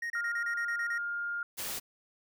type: tone bursts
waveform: triangle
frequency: 1868 Hz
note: A#6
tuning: 3 cents sharp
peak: -31 dBFS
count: 9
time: 0.02-0.981 s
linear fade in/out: 5 ms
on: 81 ms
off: 29 ms
type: tone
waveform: sine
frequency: 1410 Hz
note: F6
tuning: 16 cents sharp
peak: -32 dBFS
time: 0.15-1.43 s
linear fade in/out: 2 ms
type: noise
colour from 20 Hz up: white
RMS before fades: -37 dBFS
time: 1.57-1.8 s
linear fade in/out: 20 ms
effects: none